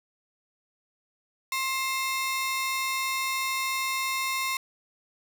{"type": "ring-modulated tone", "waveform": "sawtooth", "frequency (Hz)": 1587, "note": "G6", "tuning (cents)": 21, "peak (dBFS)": -20, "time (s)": [1.52, 4.57], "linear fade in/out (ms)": 2, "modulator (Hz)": 525, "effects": []}